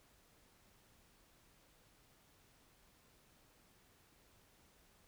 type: silence
effects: pink hiss -69 dBFS RMS until 5.07 s